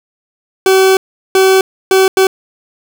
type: tone bursts at uneven times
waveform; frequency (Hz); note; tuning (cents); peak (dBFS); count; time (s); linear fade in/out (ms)
40% pulse; 381.1; G4; -49; -5; 4; 0.66-0.97 / 1.35-1.61 / 1.91-2.08 / 2.17-2.27; 2
effects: 7-bit